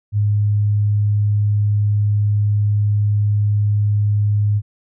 sine tone, 103.83 Hz, G#2, in tune, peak -13 dBFS, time 0.12-4.62 s, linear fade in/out 50 ms, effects none

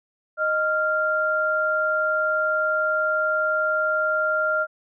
sine tone pair together, 621.3 / 1390 Hz, D#5 / F6, -3 / -9 cents, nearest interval octave + major second, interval 1394 cents, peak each -24 / -21 dBFS, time 0.37-4.67 s, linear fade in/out 50 ms, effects none

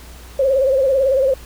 sine tone with vibrato, 535 Hz, C5, 38 cents sharp, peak -12 dBFS, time 0.39-1.34 s, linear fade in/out 5 ms, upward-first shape sine, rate 18 Hz, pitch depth 73 cents each way, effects added 60 Hz sine -37 dBFS peak until 1.45 s + pink hiss -42 dBFS RMS until 1.45 s

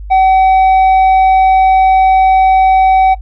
sine tone with tanh clipping, 760 Hz, F#5, 46 cents sharp, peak -6 dBFS, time 0.1-3.15 s, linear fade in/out 20 ms, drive 5 dB, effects noise-tail reverb RT60 0.1 s tail -20 dB re dry + added 50 Hz sine -23 dBFS peak until 3.21 s

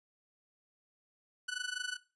sawtooth tone with amplitude modulation, 1487 Hz, F#6, 8 cents sharp, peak -29 dBFS, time 1.48-1.97 s, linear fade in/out 10 ms, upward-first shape sine, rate 25 Hz, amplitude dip 85%, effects noise-tail reverb RT60 0.3 s tail -17 dB re dry + resampled to 24000 Hz

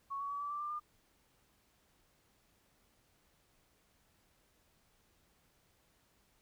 sine tone with pitch steps, 1108.7 / 1124.2 / 1139.9 / 1155.8 / 1171.9 / 1188.3 / 1204.9 Hz, C#6 / C#6 / C#6 / D6 / D6 / D6 / D6, 0 / +24 / +48 / -28 / -4 / +20 / +44 cents, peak -37 dBFS, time 0.1-0.8 s, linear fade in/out 20 ms, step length 100 ms, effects pink hiss -72 dBFS RMS until 6.41 s

